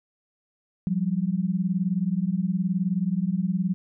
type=beating tone pair; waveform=sine; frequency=174.61 / 193.61 Hz; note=F3 / G3; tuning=0 / -21 cents; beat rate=19 Hz; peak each=-25 dBFS; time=0.87-3.74 s; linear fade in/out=0 ms; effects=none